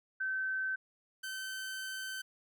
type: tone pair in turn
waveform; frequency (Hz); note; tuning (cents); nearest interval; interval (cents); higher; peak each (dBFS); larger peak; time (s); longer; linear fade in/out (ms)
sine / sawtooth; 1538 / 1538; G6 / G6; -33 / -33; unison; 0; neither; -32 / -35; first; 0.2-0.76 / 1.23-2.22; second; 10
effects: none